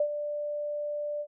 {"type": "tone with ADSR envelope", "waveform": "sine", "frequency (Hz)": 590, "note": "D5", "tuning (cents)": 8, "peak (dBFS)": -21, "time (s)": [0, 1.27], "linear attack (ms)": 4, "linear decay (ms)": 72, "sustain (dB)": -9, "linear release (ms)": 63, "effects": []}